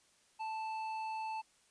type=tone with hard clipping; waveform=sine; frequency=880 Hz; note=A5; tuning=in tune; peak=-39 dBFS; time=0.39-1.42 s; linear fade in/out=20 ms; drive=8 dB; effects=white hiss -69 dBFS RMS until 1.7 s + resampled to 22050 Hz